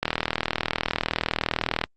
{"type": "click train", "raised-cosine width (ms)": 0.3, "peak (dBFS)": -6, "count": 73, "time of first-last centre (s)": [0.03, 1.839], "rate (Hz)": 39.8, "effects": ["Opus 48 kbps"]}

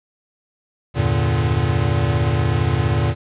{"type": "chord", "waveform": "square", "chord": "E half-diminished seventh", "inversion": "none", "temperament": "equal with one note detuned", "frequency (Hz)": [82.41, 98, 115.2, 146.83], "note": ["E2", "G2", "Bb2", "D3"], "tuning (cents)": [0, 0, -20, 0], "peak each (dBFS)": [-23, -25, -20, -23], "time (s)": [0.94, 3.15], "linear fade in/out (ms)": 50, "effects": ["resampled to 8000 Hz", "8-bit"]}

